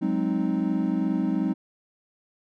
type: chord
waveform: triangle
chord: Ab dominant seventh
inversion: third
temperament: equal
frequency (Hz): 185 / 207.7 / 261.6 / 311.1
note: Gb3 / Ab3 / C4 / Eb4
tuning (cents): 0 / 0 / 0 / 0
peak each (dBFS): -26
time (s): 0.01-1.54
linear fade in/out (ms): 20
effects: none